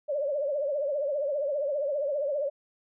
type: tone with vibrato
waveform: sine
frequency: 573 Hz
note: D5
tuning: 43 cents flat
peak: -26 dBFS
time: 0.08-2.5 s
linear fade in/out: 20 ms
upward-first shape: triangle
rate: 15 Hz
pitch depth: 130 cents each way
effects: none

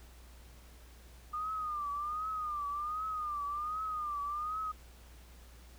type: tone with vibrato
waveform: sine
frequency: 1214 Hz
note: D#6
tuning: 43 cents flat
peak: -34 dBFS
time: 1.33-4.72 s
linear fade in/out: 10 ms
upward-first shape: triangle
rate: 1.3 Hz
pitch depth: 110 cents each way
effects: added 60 Hz sine -53 dBFS peak until 5.78 s + pink hiss -60 dBFS RMS until 5.78 s

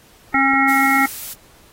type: harmonic tone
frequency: 271.4 Hz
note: C#4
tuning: 36 cents flat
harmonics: 1 / 3 / 5 / 7 / 8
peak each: -19 / -19 / -19 / -19 / -19 dBFS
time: 0.34-1.06 s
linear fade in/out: 5 ms
type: clicks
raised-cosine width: 2 ms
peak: -24 dBFS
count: 2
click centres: 0.345 / 0.536 s
type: noise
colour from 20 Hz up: blue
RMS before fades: -30 dBFS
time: 0.68-1.34 s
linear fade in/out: 10 ms
effects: pink hiss -50 dBFS RMS until 1.72 s + AAC 48 kbps

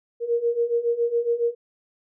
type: beating tone pair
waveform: sine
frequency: 466.2 / 473.4 Hz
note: A#4 / A#4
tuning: 0 / +27 cents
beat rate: 7.2 Hz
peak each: -25 / -22 dBFS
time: 0.2-1.55 s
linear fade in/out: 50 ms
effects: none

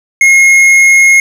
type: tone with tanh clipping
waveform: sine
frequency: 2155 Hz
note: C#7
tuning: 49 cents flat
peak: -4 dBFS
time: 0.21-1.2 s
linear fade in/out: 2 ms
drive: 10 dB
effects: none

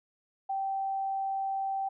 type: tone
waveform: sine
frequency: 778 Hz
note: G5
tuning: 13 cents flat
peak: -29 dBFS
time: 0.49-1.89 s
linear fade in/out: 10 ms
effects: none

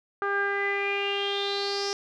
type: tone with low-pass filter sweep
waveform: sawtooth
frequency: 400 Hz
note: G4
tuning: 35 cents sharp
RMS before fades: -28 dBFS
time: 0.22-1.93 s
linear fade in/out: 0 ms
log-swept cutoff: 1400 to 5500 Hz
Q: 7.7
effects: none

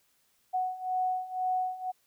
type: beating tone pair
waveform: sine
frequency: 739 / 741 Hz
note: F#5 / F#5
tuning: -2 / +2 cents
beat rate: 2 Hz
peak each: -33 / -30 dBFS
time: 0.53-1.92 s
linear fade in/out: 20 ms
effects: white hiss -70 dBFS RMS until 2.06 s

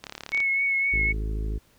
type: click train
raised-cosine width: 0.2 ms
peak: -18 dBFS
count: 14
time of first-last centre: 0.04-0.403 s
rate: 35.8 Hz
type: tone with vibrato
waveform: sine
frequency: 2202 Hz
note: C#7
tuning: 12 cents flat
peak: -21 dBFS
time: 0.32-1.13 s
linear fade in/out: 20 ms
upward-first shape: triangle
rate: 3.9 Hz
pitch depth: 28 cents each way
type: harmonic tone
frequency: 53.3 Hz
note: G#1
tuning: 46 cents sharp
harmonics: 1 / 2 / 3 / 4 / 5 / 6 / 7 / 8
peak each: -26 / -38 / -41 / -44 / -45 / -44 / -46 / -44 dBFS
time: 0.92-1.59 s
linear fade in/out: 20 ms
effects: pink hiss -61 dBFS RMS until 1.78 s

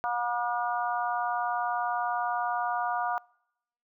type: harmonic tone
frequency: 240 Hz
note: B3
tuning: 49 cents flat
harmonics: 3 / 4 / 5 / 6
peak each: -30 / -32 / -34 / -36 dBFS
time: 0.04-3.18 s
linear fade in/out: 0 ms
effects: noise-tail reverb RT60 0.8 s tail -26 dB re dry

